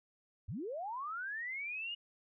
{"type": "linear sweep", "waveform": "sine", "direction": "up", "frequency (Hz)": [67.3, 2900], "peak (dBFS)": -38, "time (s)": [0.48, 1.95], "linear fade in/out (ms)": 10, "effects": []}